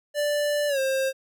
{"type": "tone with pitch glide", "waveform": "square", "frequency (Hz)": [587.3, 532.4], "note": ["D5", "C5"], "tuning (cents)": [0, 30], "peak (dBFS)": -23, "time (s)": [0.14, 1.13], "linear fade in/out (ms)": 50, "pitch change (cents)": -170, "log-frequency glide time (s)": [0.68, 0.79], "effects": []}